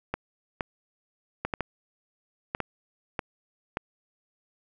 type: clicks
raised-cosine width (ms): 0.5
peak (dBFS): -13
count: 9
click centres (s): 0.14 / 0.608 / 1.45 / 1.538 / 1.607 / 2.549 / 2.603 / 3.192 / 3.771
effects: none